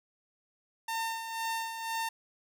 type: tone with tremolo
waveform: sawtooth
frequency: 906 Hz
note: A#5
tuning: 50 cents flat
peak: -27 dBFS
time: 0.88-2.09 s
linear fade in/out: 5 ms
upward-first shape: sine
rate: 2 Hz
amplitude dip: 55%
effects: none